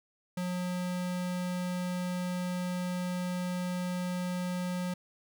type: tone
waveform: square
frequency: 180 Hz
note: F#3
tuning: 47 cents flat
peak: -32 dBFS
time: 0.37-4.94 s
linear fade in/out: 5 ms
effects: none